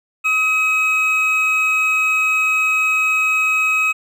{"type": "tone pair together", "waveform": "triangle", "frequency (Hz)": [1273, 2546], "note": ["D#6", "D#7"], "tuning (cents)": [39, 39], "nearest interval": "octave", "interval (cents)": 1200, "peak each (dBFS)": [-20, -13], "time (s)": [0.24, 3.93], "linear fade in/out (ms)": 20, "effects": []}